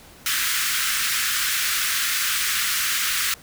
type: high-pass noise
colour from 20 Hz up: pink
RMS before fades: -23 dBFS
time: 0.26-3.34 s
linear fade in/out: 2 ms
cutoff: 1300 Hz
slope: 48 dB/octave
effects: pink hiss -47 dBFS RMS until 3.42 s